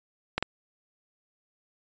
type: clicks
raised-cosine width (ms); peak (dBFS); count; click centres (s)
0.3; -10; 2; 0.38 / 0.426
effects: resampled to 16000 Hz